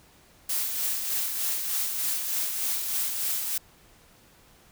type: noise with tremolo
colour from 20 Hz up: blue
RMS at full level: -27 dBFS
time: 0.49-3.58 s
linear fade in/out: 5 ms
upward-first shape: sine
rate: 3.3 Hz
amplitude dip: 40%
effects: pink hiss -57 dBFS RMS until 4.71 s